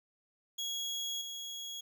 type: tone with level steps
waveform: 30% pulse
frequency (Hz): 3322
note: G#7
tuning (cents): 0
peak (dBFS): -32 / -37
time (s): 0.58-1.81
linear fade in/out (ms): 10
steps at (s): 1.21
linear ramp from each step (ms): 5
effects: 11-bit